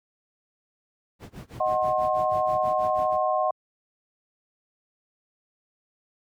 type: noise with tremolo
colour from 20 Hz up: brown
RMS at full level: -33 dBFS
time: 1.19-3.18 s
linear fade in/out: 50 ms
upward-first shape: sine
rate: 6.2 Hz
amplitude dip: 95%
type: chord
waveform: sine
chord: C diminished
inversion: first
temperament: equal with one note detuned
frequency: 622.3 / 740 / 1064.8 Hz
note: Eb5 / Gb5 / C6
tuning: 0 / 0 / +30 cents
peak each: -25 / -25 / -27 dBFS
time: 1.6-3.51 s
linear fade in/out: 5 ms
effects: high-pass 100 Hz 12 dB/octave